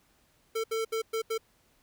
square tone bursts at uneven times, 447.3 Hz, A4, 28 cents sharp, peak -29 dBFS, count 5, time 0.55-0.64 / 0.71-0.85 / 0.92-1.02 / 1.13-1.22 / 1.3-1.38 s, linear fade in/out 10 ms, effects pink hiss -67 dBFS RMS until 1.82 s

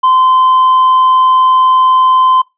triangle tone, 1032 Hz, C6, 24 cents flat, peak -4 dBFS, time 0.03-2.42 s, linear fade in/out 10 ms, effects noise-tail reverb RT60 0.2 s tail -21 dB re dry + resampled to 8000 Hz

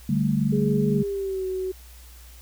sine chord, D suspended fourth, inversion none, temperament equal, 146.83 / 196 / 220 Hz, D3 / G3 / A3, 0 / 0 / 0 cents, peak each -24 dBFS, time 0.09-1.03 s, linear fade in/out 5 ms
sine tone with pitch glide, 415.3 to 374.3 Hz, G#4 to F#4, 0 to +20 cents, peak -25 dBFS, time 0.52-1.72 s, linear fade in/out 10 ms, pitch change -180 cents, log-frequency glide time 0.88-1.46 s
effects added 60 Hz sine -44 dBFS peak until 2.41 s + white hiss -51 dBFS RMS until 2.41 s

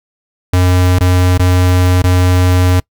square tone with dropouts, 90.6 Hz, F#2, 36 cents flat, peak -8 dBFS, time 0.53-2.8 s, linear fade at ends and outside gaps 5 ms, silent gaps 0.988-1.007 / 1.377-1.394 / 2.021-2.039 s, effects noise-tail reverb RT60 0.1 s tail -25 dB re dry

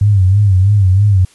sine tone with vibrato, 98 Hz, G2, in tune, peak -6 dBFS, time 0.01-1.25 s, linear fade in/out 5 ms, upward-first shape sine, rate 3.1 Hz, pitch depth 110 cents each way, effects white hiss -47 dBFS RMS until 1.34 s + resampled to 24000 Hz

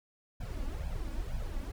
brown noise with flanger, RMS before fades -36 dBFS, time 0.4-1.72 s, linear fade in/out 10 ms, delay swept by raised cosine 1.2 to 3.6 ms, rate 2.1 Hz, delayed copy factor +0.9, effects none

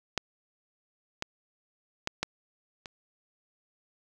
clicks, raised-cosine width 0.2 ms, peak -10 / -14 / -12 / -11 / -23 dBFS, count 5, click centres 0.177 / 1.224 / 2.074 / 2.23 / 2.858 s, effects none

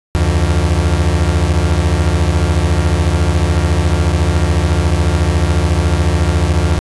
35% pulse beating tone pair, 73.8 / 87.8 Hz, D2 / F2, +9 / +10 cents, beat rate 14 Hz, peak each -12 dBFS, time 0.15-6.79 s, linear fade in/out 0 ms, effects resampled to 24000 Hz

